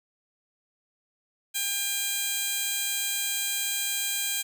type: tone with high-pass filter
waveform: 15% pulse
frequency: 803 Hz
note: G5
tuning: 41 cents sharp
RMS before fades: -29 dBFS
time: 1.54-4.43 s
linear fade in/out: 20 ms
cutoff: 4500 Hz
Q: 0.62
effects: none